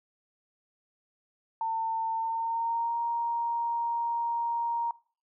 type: tone with pitch glide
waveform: sine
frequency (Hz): 900 to 935.5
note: A5 to A#5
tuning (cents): +39 to +6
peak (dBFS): -27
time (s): 1.61-4.91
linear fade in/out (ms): 2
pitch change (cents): +67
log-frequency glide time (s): 2.14-2.98
effects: noise-tail reverb RT60 0.4 s tail -21 dB re dry